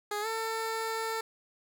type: tone with pitch glide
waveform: 15% pulse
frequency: 415.3 to 447.7 Hz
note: G#4 to A4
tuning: 0 to +30 cents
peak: -25 dBFS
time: 0.11-1.21 s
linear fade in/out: 5 ms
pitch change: +130 cents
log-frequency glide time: 0.21-0.27 s
effects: none